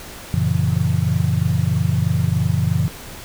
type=chord; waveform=sine; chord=F# dominant seventh; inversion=none; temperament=just; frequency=92.5 / 115.62 / 138.75 / 166.5 Hz; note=F#2 / A#2 / C#3 / E3; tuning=0 / -14 / +2 / +18 cents; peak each=-21 dBFS; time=0.34-2.88 s; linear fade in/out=0 ms; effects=pink hiss -36 dBFS RMS until 3.24 s